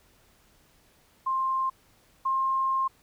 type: tone pair in turn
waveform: sine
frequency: 1055 / 1063 Hz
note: C6 / C6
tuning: +14 / +27 cents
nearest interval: unison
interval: 13 cents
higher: second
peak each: -24 / -23 dBFS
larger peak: second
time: 1.26-1.7 / 2.25-2.88 s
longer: second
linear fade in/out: 10 ms
effects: pink hiss -62 dBFS RMS until 3.02 s